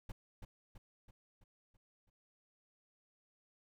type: noise with echo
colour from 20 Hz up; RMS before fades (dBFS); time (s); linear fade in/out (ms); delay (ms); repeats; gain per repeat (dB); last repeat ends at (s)
brown; -42; 0.09-0.12; 5; 330; 6; -5; 2.1
effects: none